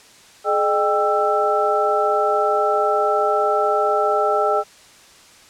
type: tone cluster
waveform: sine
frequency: 423.5 / 609 / 792 / 1328 Hz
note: G#4 / D#5 / G5 / E6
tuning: +34 / -37 / +18 / +12 cents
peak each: -21 dBFS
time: 0.44-4.64 s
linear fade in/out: 50 ms
effects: white hiss -47 dBFS RMS until 5.49 s + low-pass 8000 Hz 12 dB/octave